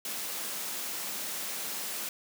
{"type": "high-pass noise", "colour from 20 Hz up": "white", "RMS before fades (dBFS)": -36, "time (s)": [0.05, 2.09], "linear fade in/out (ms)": 2, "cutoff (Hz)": 160, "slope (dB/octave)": 48, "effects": []}